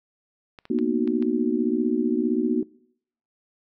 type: clicks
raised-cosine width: 0.3 ms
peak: -26 dBFS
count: 5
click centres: 0.588 / 0.654 / 0.788 / 1.076 / 1.225 s
type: chord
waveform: sine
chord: B major seventh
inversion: third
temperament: just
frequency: 231.5 / 246.9 / 308.7 / 370.4 Hz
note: A#3 / B3 / D#4 / F#4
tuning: -12 / 0 / -14 / +2 cents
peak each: -26 / -25 / -26 / -26 dBFS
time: 0.7-2.63 s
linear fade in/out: 5 ms
effects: noise-tail reverb RT60 0.7 s tail -23 dB re dry